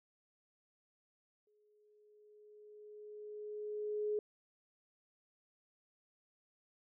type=tone with exponential growth; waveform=sine; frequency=420.9 Hz; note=G#4; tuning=23 cents sharp; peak=-32 dBFS; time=1.47-4.19 s; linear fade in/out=2 ms; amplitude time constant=590 ms; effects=none